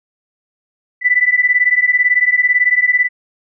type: beating tone pair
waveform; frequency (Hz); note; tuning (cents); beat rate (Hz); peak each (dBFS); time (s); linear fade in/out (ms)
sine; 1975.5 / 1993.5; B6 / B6; 0 / +16; 18; -13; 1.01-3.09; 50
effects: none